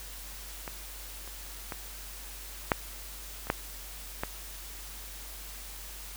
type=clicks; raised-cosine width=0.5 ms; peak=-22 / -30 / -20 / -7 / -27 / -10 / -15 dBFS; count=7; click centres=0.678 / 1.276 / 1.722 / 2.718 / 3.47 / 3.501 / 4.235 s; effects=added 48 Hz sine -45 dBFS peak until 6.16 s + white hiss -45 dBFS RMS until 6.16 s